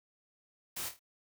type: noise with echo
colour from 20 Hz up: white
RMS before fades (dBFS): -39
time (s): 0.76-0.89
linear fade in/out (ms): 10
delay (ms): 26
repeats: 4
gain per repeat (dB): -7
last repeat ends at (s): 0.994
effects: none